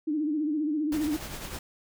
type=tone with vibrato; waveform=sine; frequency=302.9 Hz; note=D#4; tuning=46 cents flat; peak=-25 dBFS; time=0.07-1.17 s; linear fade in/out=10 ms; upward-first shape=sine; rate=15 Hz; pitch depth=83 cents each way
type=noise with tremolo; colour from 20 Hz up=pink; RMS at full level=-36 dBFS; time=0.92-1.59 s; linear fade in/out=2 ms; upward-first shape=triangle; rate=10 Hz; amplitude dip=55%
effects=none